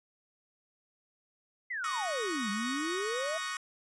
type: exponential two-way sweep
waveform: sine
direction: down then up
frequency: 2093 to 196 to 665 Hz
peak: -33 dBFS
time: 1.7-3.38 s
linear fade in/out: 10 ms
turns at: 2.5 s
type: chord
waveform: sawtooth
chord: D# minor seventh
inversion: third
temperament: equal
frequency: 1108.7 / 1244.5 / 1480 / 1864.7 Hz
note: C#6 / D#6 / F#6 / A#6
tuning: 0 / 0 / 0 / 0 cents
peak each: -36 / -37 / -38 / -35 dBFS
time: 1.84-3.57 s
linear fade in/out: 2 ms
effects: resampled to 22050 Hz